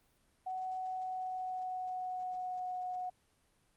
sine tone with pitch glide, 747 to 731.2 Hz, F#5 to F#5, +16 to -21 cents, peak -36 dBFS, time 0.46-3.1 s, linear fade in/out 10 ms, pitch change -37 cents, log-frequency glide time 0.82-2.86 s, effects pink hiss -72 dBFS RMS until 3.76 s + Opus 32 kbps

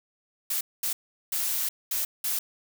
blue noise bursts at uneven times, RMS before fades -28 dBFS, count 5, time 0.5-0.61 / 0.83-0.93 / 1.32-1.69 / 1.91-2.05 / 2.24-2.39 s, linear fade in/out 5 ms, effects none

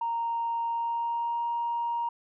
sine tone with pitch glide, 929 to 939.8 Hz, A#5 to A#5, -6 to +14 cents, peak -26 dBFS, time 0.01-2.09 s, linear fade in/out 5 ms, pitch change +20 cents, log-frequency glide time 0.67-1.45 s, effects tanh soft clip ceiling -22 dBFS

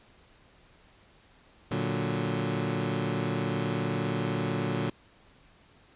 20% pulse chord, Bb augmented, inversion none, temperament equal, 116.54 / 146.83 / 185 Hz, Bb2 / D3 / F#3, 0 / 0 / 0 cents, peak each -27 / -27 / -28 dBFS, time 1.71-4.9 s, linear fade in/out 5 ms, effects pink hiss -59 dBFS RMS until 5.95 s + resampled to 8000 Hz

